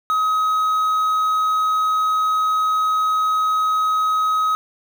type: tone with quantisation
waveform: triangle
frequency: 1268 Hz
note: D#6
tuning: 32 cents sharp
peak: -14 dBFS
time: 0.1-4.55 s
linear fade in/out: 0 ms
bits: 7
effects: none